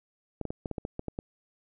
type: clicks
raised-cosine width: 2 ms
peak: -20 dBFS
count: 10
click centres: 0.413 / 0.453 / 0.505 / 0.658 / 0.713 / 0.782 / 0.851 / 0.994 / 1.083 / 1.189 s
effects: none